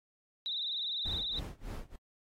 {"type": "tone with vibrato", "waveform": "sine", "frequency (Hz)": 3755, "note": "A#7", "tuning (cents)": 12, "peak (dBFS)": -33, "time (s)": [0.46, 1.39], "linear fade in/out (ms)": 0, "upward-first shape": "triangle", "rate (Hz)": 20, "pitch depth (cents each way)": 110}
{"type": "noise with tremolo", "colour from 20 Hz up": "brown", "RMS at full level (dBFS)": -38, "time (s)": [1.05, 1.96], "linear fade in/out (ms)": 5, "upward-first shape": "sine", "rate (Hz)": 3.3, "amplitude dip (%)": 95}
{"effects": ["AAC 48 kbps"]}